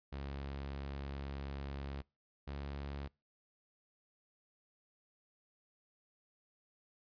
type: tone pair in turn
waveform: sawtooth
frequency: 69.3 / 70.39 Hz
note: C#2 / C#2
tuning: 0 / +27 cents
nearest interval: unison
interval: 27 cents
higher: second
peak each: -37 / -37 dBFS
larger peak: neither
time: 0.12-2.02 / 2.47-3.08 s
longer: first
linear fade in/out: 10 ms
effects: noise-tail reverb RT60 0.3 s tail -26 dB re dry + resampled to 11025 Hz